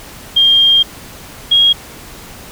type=tone pair in turn; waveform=sine; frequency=3209 / 3278 Hz; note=G7 / G#7; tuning=+40 / -23 cents; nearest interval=unison; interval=37 cents; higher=second; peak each=-6 dBFS; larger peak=neither; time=0.36-0.83 / 1.51-1.73 s; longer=first; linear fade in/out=10 ms; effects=pink hiss -34 dBFS RMS until 2.51 s